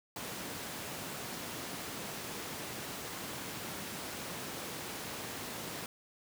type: high-pass noise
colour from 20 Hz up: pink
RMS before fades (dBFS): -42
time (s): 0.16-5.86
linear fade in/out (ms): 2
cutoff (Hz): 140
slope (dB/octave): 12
effects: none